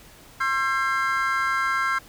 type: tone cluster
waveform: triangle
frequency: 1068 / 1350 / 1603 / 2106 Hz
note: C6 / E6 / G6 / C7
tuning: +35 / +41 / +38 / +11 cents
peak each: -25 / -24 / -24 / -29 dBFS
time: 0.4-1.99 s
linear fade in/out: 10 ms
effects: pink hiss -49 dBFS RMS until 2.08 s